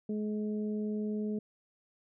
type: harmonic tone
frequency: 211.8 Hz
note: G#3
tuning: 34 cents sharp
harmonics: 1 / 2 / 3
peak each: -32 / -38 / -51 dBFS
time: 0.09-1.39 s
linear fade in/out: 5 ms
effects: none